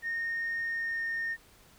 sine tone with pitch glide, 1843 to 1831.3 Hz, A#6 to A#6, -20 to -31 cents, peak -29 dBFS, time 0.02-1.37 s, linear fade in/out 50 ms, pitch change -11 cents, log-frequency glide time 0.62-1.04 s, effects tanh soft clip ceiling -27 dBFS + pink hiss -59 dBFS RMS until 1.78 s

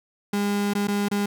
35% pulse tone with dropouts, 203.3 Hz, G#3, 37 cents flat, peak -20 dBFS, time 0.33-1.26 s, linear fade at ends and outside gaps 5 ms, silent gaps 0.736-0.75 / 0.873-0.882 / 1.085-1.113 s, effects none

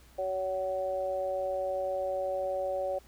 harmonic tone, 187.8 Hz, F#3, 26 cents sharp, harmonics 2 / 3 / 4, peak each -41 / -30 / -37 dBFS, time 0.18-2.99 s, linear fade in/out 10 ms, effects added 60 Hz sine -56 dBFS peak until 3.07 s + pink hiss -60 dBFS RMS until 3.07 s

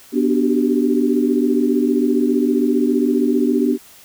sine chord, G major seventh, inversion first, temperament equal with one note detuned, 246.9 / 293.7 / 376.9 / 392 Hz, B3 / D4 / F#4 / G4, 0 / 0 / +32 / 0 cents, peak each -17 / -18 / -22 / -22 dBFS, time 0.12-3.78 s, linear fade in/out 50 ms, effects white hiss -45 dBFS RMS until 4.04 s

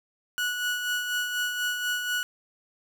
30% pulse tone with tremolo, 1468 Hz, F#6, 14 cents flat, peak -22 dBFS, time 0.38-2.23 s, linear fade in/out 0 ms, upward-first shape sine, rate 4.1 Hz, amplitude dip 45%, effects none

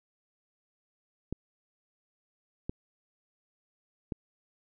clicks, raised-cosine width 3 ms, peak -20 dBFS, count 3, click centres 1.326 / 2.695 / 4.122 s, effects none

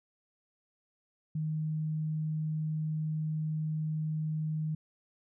sine tone, 155.56 Hz, D#3, in tune, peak -30 dBFS, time 1.35-4.75 s, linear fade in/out 5 ms, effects none

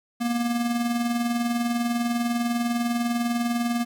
square tone with tremolo, 237.3 Hz, A#3, 31 cents sharp, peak -21 dBFS, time 0.2-3.85 s, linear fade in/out 20 ms, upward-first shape triangle, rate 20 Hz, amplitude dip 55%, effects 10-bit

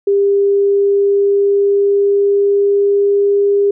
sine tone with pitch glide, 399.8 to 403 Hz, G4 to G4, +34 to +48 cents, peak -9 dBFS, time 0.07-3.71 s, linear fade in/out 5 ms, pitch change +14 cents, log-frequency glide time 0.39-3.36 s, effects none

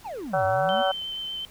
triangle exponential two-way sweep, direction down then up, 987.8 to 94 to 253.6 Hz, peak -30 dBFS, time 0.04-0.83 s, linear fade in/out 20 ms, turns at 0.45 s
harmonic tone, 189.6 Hz, F#3, 43 cents sharp, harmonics 3 / 4 / 5 / 6 / 7 / 8, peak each -24 / -24 / -36 / -36 / -33 / -32 dBFS, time 0.33-0.92 s, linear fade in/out 10 ms
sine tone with vibrato, 3086 Hz, G7, 28 cents flat, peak -30 dBFS, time 0.69-1.45 s, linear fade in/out 0 ms, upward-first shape sine, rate 8.3 Hz, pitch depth 11 cents each way
effects pink hiss -51 dBFS RMS until 1.5 s

